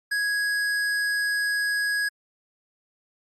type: tone with hard clipping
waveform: sine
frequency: 1661.2 Hz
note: G#6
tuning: in tune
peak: -24 dBFS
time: 0.11-2.09 s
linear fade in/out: 10 ms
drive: 17 dB
effects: low-pass 11000 Hz 12 dB/octave + Opus 48 kbps